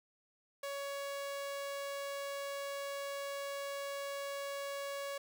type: tone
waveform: sawtooth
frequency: 560 Hz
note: C#5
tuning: 18 cents sharp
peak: -35 dBFS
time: 0.63-5.18 s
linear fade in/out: 5 ms
effects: none